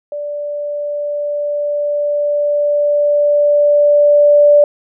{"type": "tone with level ramp", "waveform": "sine", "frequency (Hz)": 585, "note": "D5", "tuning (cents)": -7, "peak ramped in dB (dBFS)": [-20, -4], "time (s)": [0.12, 4.64], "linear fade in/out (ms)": 2, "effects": []}